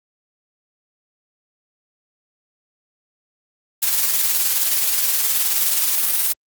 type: noise with tremolo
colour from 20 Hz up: blue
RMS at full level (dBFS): -17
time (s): 3.82-6.33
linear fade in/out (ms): 10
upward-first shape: square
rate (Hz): 19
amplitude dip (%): 30
effects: Opus 48 kbps